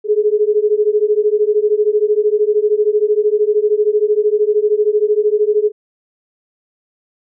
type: beating tone pair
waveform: sine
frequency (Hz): 415.3 / 428.3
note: G#4 / A4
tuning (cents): 0 / -47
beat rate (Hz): 13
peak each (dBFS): -14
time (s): 0.04-5.72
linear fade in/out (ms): 50
effects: none